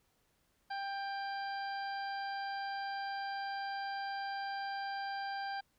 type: harmonic tone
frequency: 791 Hz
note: G5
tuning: 15 cents sharp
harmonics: 1 / 2 / 3 / 4 / 5 / 6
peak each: -38 / -43 / -55 / -55 / -58 / -50 dBFS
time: 0.7-5.61 s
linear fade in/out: 10 ms
effects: pink hiss -75 dBFS RMS until 5.78 s